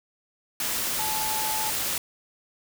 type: tone in noise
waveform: sine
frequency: 867 Hz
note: A5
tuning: 26 cents flat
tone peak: -30 dBFS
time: 0.99-1.7 s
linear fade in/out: 2 ms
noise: white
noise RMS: -28 dBFS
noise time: 0.6-1.98 s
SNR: -5 dB
effects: none